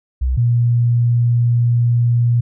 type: tone pair in turn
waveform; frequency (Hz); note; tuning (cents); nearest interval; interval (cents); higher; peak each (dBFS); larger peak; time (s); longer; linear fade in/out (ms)
sine; 63.7 / 119.35; C2 / A#2; -46 / +41; major seventh; 1087; second; -14 / -11; second; 0.21-0.37 / 0.37-2.41; second; 10
effects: none